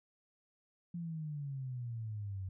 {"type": "exponential sweep", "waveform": "sine", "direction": "down", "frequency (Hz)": [174.61, 92.5], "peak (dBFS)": -38, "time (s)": [0.94, 2.49], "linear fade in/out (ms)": 5, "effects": []}